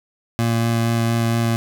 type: tone with vibrato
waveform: 25% pulse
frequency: 115.6 Hz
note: A#2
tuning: 14 cents flat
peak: -13 dBFS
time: 0.39-1.56 s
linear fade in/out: 0 ms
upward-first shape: sine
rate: 4.3 Hz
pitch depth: 10 cents each way
effects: none